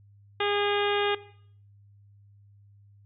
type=harmonic tone with a mistuned harmonic; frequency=408.7 Hz; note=G#4; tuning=28 cents flat; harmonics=1 / 2 / 3 / 4 / 5 / 6 / 7 / 8 / 9; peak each=-28 / -31 / -33 / -34 / -35 / -36 / -36 / -37 / -38 dBFS; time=0.4-1.15 s; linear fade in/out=5 ms; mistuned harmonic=9; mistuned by=-22 cents; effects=noise-tail reverb RT60 0.6 s tail -17 dB re dry + added 101 Hz sine -53 dBFS peak until 3.05 s